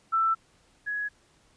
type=tone pair in turn; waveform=sine; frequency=1330 / 1675.7 Hz; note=E6 / G#6; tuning=+15 / +15 cents; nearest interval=major third; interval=400 cents; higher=second; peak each=-21 / -28 dBFS; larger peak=first; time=0.12-0.35 / 0.86-1.09 s; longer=neither; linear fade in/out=20 ms; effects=pink hiss -63 dBFS RMS until 1.56 s + resampled to 22050 Hz